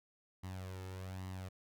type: tone with flanger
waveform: sawtooth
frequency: 93.5 Hz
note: F#2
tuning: 19 cents sharp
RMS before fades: -45 dBFS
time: 0.43-1.49 s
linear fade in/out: 10 ms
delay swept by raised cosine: 1 to 2.3 ms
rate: 1.2 Hz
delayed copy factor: +0.6
effects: none